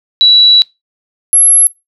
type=tone pair in turn; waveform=sine; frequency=3927 / 11107 Hz; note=B7 / F9; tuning=-11 / -11 cents; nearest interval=octave + tritone; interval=1800 cents; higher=second; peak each=-3 dBFS; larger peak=neither; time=0.21-0.62 / 1.33-1.67 s; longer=first; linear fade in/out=0 ms; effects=noise-tail reverb RT60 0.2 s tail -22 dB re dry